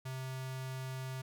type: tone with notch filter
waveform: square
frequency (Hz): 130.81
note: C3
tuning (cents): 0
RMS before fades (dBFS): -41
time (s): 0.05-1.22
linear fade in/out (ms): 10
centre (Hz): 280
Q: 0.63
effects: none